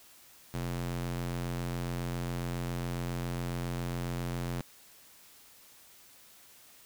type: tone with high-pass filter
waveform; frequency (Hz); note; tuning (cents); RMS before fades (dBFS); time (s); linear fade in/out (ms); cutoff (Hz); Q
square; 43.65; F1; 0; -35; 0.54-4.61; 0; 100; 1.2
effects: white hiss -57 dBFS RMS until 6.85 s